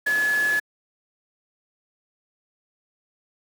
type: tone in noise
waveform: sine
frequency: 1706 Hz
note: G#6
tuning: 46 cents sharp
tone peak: -19 dBFS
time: 0.06-0.6 s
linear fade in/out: 10 ms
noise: pink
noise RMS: -33 dBFS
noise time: 0.06-0.6 s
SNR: +11 dB
effects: high-pass 300 Hz 12 dB/octave